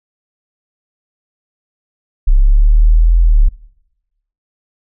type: linear two-way sweep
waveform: sine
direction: up then down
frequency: 32.7 to 42.81 to 32.7 Hz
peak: -5 dBFS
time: 2.27-3.49 s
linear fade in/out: 10 ms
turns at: 3.2 s
effects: noise-tail reverb RT60 0.9 s tail -19 dB re dry